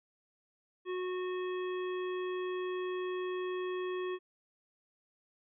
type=harmonic tone; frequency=366.1 Hz; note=F#4; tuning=18 cents flat; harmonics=1 / 3 / 5 / 7 / 9; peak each=-34 / -44 / -48 / -51 / -53 dBFS; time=0.85-4.19 s; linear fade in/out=50 ms; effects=none